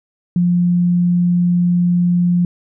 sine tone, 175.9 Hz, F3, 13 cents sharp, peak -11 dBFS, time 0.36-2.45 s, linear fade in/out 2 ms, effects none

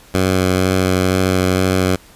10% pulse tone with vibrato, 93 Hz, F#2, 9 cents sharp, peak -5 dBFS, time 0.14-1.96 s, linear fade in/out 5 ms, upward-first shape sine, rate 2.1 Hz, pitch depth 13 cents each way, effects pink hiss -45 dBFS RMS until 2.15 s + resampled to 32000 Hz

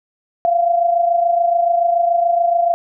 sine tone pair together, 686 / 713 Hz, F5 / F5, -31 / +36 cents, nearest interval minor second, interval 67 cents, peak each -13 / -20 dBFS, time 0.45-2.74 s, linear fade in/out 0 ms, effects none

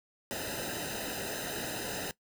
pink noise with comb filter, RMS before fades -37 dBFS, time 0.31-2.11 s, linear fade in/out 0 ms, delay 0.89 ms, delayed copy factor -0.95, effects noise-tail reverb RT60 0.1 s tail -19 dB re dry

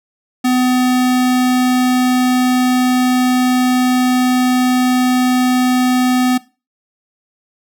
square tone, 252.1 Hz, B3, 36 cents sharp, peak -12 dBFS, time 0.44-6.38 s, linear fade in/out 10 ms, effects noise-tail reverb RT60 0.3 s tail -19 dB re dry

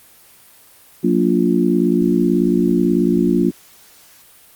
harmonic tone with a mistuned harmonic, 58.27 Hz, A#1, in tune, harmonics 3 / 4 / 5 / 6, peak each -18 / -18 / -18 / -18 dBFS, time 1.03-3.51 s, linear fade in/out 20 ms, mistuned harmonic 3, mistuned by +76 cents, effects white hiss -47 dBFS RMS until 4.55 s + Opus 32 kbps

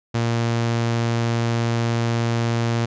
sawtooth tone, 116.54 Hz, A#2, in tune, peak -15 dBFS, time 0.14-2.86 s, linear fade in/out 10 ms, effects resampled to 16000 Hz

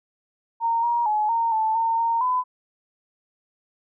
sine tone with pitch steps, 922 / 946 / 849 / 921 / 878 / 911 / 922 / 1006 Hz, A#5 / A#5 / G#5 / A#5 / A5 / A#5 / A#5 / B5, -19 / +25 / +38 / -21 / -4 / -40 / -19 / +32 cents, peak -19 dBFS, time 0.6-2.44 s, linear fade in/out 50 ms, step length 230 ms, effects none

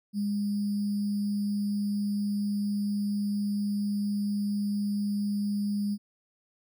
sine tone with sample-and-hold, 204.3 Hz, G#3, 28 cents flat, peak -26 dBFS, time 0.13-5.98 s, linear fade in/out 50 ms, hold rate 4900 Hz, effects none

